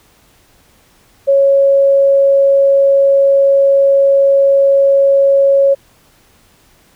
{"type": "tone", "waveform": "sine", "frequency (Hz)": 552, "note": "C#5", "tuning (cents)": -7, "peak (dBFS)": -6, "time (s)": [1.27, 5.75], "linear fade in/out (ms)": 20, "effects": ["pink hiss -50 dBFS RMS until 6.95 s"]}